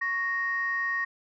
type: tone pair together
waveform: sine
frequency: 1108.7 / 1864.6 Hz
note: C#6 / A#6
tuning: 0 / 0 cents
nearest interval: major sixth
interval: 900 cents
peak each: -33 / -26 dBFS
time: 0.01-1.05 s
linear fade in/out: 10 ms
effects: tanh soft clip ceiling -19 dBFS